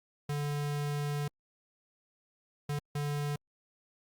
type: tone bursts at uneven times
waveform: square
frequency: 145.7 Hz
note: D3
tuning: 13 cents flat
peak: -32 dBFS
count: 3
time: 0.29-1.28 / 2.69-2.79 / 2.95-3.36 s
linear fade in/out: 5 ms
effects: Opus 48 kbps